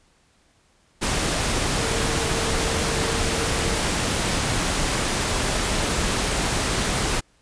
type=tone in noise; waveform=sine; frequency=455.4 Hz; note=A#4; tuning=40 cents flat; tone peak=-31 dBFS; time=1.77-3.8 s; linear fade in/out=20 ms; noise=pink; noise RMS=-23 dBFS; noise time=1.01-7.21 s; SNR=-11 dB; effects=pink hiss -61 dBFS RMS until 7.41 s + resampled to 22050 Hz